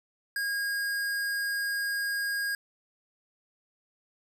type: tone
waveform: square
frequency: 1630 Hz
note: G#6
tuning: 33 cents flat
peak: -29 dBFS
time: 0.36-2.55 s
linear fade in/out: 2 ms
effects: none